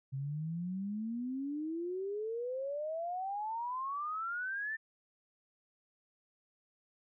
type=exponential sweep; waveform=sine; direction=up; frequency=131.8 to 1805 Hz; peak=-35 dBFS; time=0.12-4.77 s; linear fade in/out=20 ms; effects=none